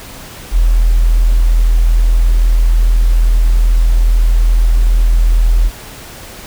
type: tone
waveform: sine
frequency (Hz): 41.2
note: E1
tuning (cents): 0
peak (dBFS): -6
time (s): 0.51-5.71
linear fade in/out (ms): 50
effects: pink hiss -32 dBFS RMS until 6.46 s